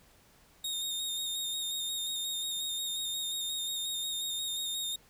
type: tone with vibrato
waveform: sawtooth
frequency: 3697 Hz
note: A#7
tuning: 15 cents flat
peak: -30 dBFS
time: 0.64-4.96 s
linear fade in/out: 5 ms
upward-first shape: square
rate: 5.6 Hz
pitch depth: 25 cents each way
effects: pink hiss -62 dBFS RMS until 5.09 s